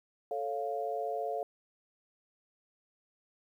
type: chord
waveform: sine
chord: A augmented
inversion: none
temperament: equal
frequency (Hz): 440 / 554.4 / 698.5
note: A4 / C#5 / E#5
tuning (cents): 0 / 0 / 0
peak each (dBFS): -37 / -38 / -35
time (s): 0.31-1.43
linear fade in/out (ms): 2
effects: 11-bit